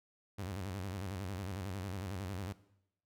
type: tone with vibrato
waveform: sawtooth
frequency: 95.2 Hz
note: F#2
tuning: 50 cents sharp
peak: -35 dBFS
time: 0.38-2.53 s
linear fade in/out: 10 ms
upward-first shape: square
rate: 11 Hz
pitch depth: 110 cents each way
effects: noise-tail reverb RT60 0.8 s tail -18 dB re dry